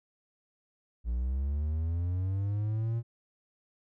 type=linear sweep; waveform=triangle; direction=up; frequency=56.7 to 117.7 Hz; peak=-26 dBFS; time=1.04-3.03 s; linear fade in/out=50 ms; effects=none